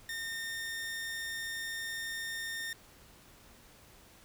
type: tone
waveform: sawtooth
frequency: 1824 Hz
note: A#6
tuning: 38 cents flat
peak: -33 dBFS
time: 0.09-2.73 s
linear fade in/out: 2 ms
effects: pink hiss -58 dBFS RMS until 4.24 s